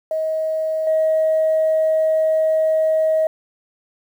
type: tone with level steps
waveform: sine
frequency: 633 Hz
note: D#5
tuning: 30 cents sharp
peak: -18 / -13 dBFS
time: 0.11-3.27 s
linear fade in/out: 2 ms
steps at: 0.87 s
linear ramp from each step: 2 ms
effects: tanh soft clip ceiling -10 dBFS + 8-bit